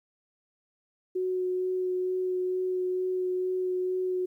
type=tone with vibrato; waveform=sine; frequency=368 Hz; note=F#4; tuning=9 cents flat; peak=-26 dBFS; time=1.15-4.26 s; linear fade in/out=10 ms; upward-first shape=sine; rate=2.2 Hz; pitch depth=10 cents each way; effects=11-bit